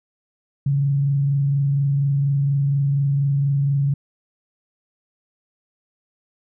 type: tone with frequency modulation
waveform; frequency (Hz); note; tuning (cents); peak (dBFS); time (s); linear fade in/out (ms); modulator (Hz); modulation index
sine; 140; C#3; +18; -16; 0.66-3.94; 5; 24.2; 0.2
effects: none